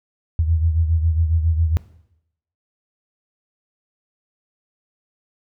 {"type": "beating tone pair", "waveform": "sine", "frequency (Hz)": [80.6, 87.9], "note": ["E2", "F2"], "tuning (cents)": [-38, 12], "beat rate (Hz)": 7.3, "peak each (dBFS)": [-16, -23], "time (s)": [0.39, 1.77], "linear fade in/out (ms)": 0, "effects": ["noise-tail reverb RT60 0.8 s tail -18 dB re dry"]}